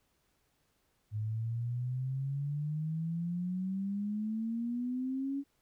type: exponential sweep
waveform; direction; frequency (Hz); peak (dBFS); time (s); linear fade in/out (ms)
sine; up; 105.2 to 282; -32; 1.11-5.44; 50
effects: pink hiss -75 dBFS RMS until 5.61 s